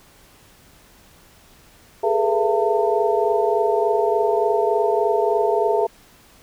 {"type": "tone cluster", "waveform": "sine", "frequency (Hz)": [412, 435.4, 482.7, 676, 901], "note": ["G#4", "A4", "B4", "E5", "A5"], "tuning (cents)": [-14, -18, -40, 43, 41], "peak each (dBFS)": [-21, -22, -25, -22, -24], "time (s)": [2.03, 5.87], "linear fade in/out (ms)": 10, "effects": ["pink hiss -51 dBFS RMS until 6.42 s"]}